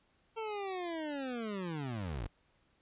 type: linear sweep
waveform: 25% pulse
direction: down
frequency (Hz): 453.4 to 43.5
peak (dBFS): -33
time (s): 0.36-2.28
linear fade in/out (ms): 20
effects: pink hiss -72 dBFS RMS until 2.81 s + resampled to 8000 Hz